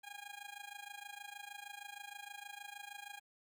15% pulse tone with amplitude modulation, 814 Hz, G#5, 35 cents flat, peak -38 dBFS, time 0.03-3.2 s, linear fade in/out 20 ms, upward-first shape sine, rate 26.4 Hz, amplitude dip 85%, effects 13-bit

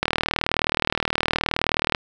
click train, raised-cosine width 0.3 ms, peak -3 dBFS, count 76, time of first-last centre 0.03-1.948 s, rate 39.1 Hz, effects none

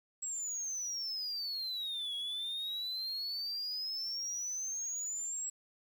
sine exponential two-way sweep, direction down then up, 7730 to 3322 to 7730 Hz, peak -33 dBFS, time 0.22-5.5 s, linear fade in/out 10 ms, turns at 2.15 s, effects tanh soft clip ceiling -35 dBFS + 10-bit

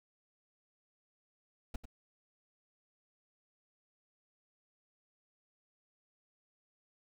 brown noise with echo, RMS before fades -36 dBFS, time 1.74-1.76 s, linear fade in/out 5 ms, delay 95 ms, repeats 1, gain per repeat -10 dB, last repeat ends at 1.855 s, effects none

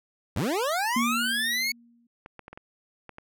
25% pulse linear sweep, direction up, 69.7 to 2234 Hz, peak -21 dBFS, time 0.36-1.72 s, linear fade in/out 5 ms
sine tone with exponential decay, 235.7 Hz, A#3, 19 cents sharp, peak -22 dBFS, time 0.96-2.07 s, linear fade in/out 5 ms, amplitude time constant 240 ms
clicks, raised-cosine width 0.5 ms, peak -27 dBFS, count 7, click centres 2.261 / 2.393 / 2.481 / 2.53 / 2.575 / 3.093 / 3.184 s
effects none

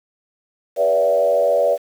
sine tone with frequency modulation, 575 Hz, D5, 37 cents flat, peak -13 dBFS, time 0.76-1.78 s, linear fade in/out 50 ms, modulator 87.2 Hz, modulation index 1.1, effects 7-bit

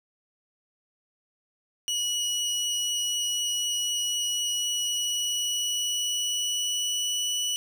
25% pulse tone with pitch glide, 2924 to 2955 Hz, F#7 to F#7, -21 to -3 cents, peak -22 dBFS, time 1.88-7.56 s, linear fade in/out 0 ms, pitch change +18 cents, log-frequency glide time 4.61-7.38 s, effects none

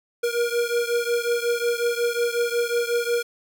square beating tone pair, 472.8 / 478.3 Hz, A#4 / A#4, +24 / +44 cents, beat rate 5.5 Hz, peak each -24 / -26 dBFS, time 0.23-3.23 s, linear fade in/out 10 ms, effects none

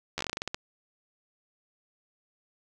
slowing click train, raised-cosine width 0.2 ms, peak -14 dBFS, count 12, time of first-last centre 0.18-0.545 s, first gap 12 ms, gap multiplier 1.19, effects none

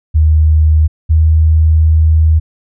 sine tone pair in turn, 77.78 / 79.14 Hz, D#2 / D#2, 0 / +30 cents, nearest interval unison, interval 30 cents, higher second, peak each -5 dBFS, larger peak neither, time 0.14-0.88 / 1.09-2.4 s, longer second, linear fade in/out 20 ms, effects none

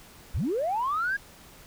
sine linear sweep, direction up, 34.65 to 1661.2 Hz, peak -24 dBFS, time 0.34-1.17 s, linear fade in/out 10 ms, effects tanh soft clip ceiling -20 dBFS + pink hiss -51 dBFS RMS until 1.66 s

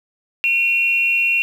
sine tone pair together, 2432 / 2742 Hz, D#7 / F7, -40 / -32 cents, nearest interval major second, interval 208 cents, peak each -21 / -15 dBFS, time 0.44-1.42 s, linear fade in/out 0 ms, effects 7-bit

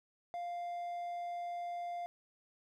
triangle tone, 698.5 Hz, F5, in tune, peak -36 dBFS, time 0.34-2.06 s, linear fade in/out 0 ms, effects none

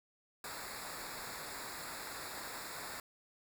pink noise with comb filter, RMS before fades -45 dBFS, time 0.44-3 s, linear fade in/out 2 ms, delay 0.33 ms, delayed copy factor -0.85, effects none

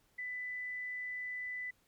sine tone, 1994 Hz, B6, 16 cents sharp, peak -38 dBFS, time 0.18-1.71 s, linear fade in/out 10 ms, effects pink hiss -72 dBFS RMS until 1.87 s

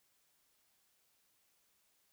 silence, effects white hiss -75 dBFS RMS until 2.12 s

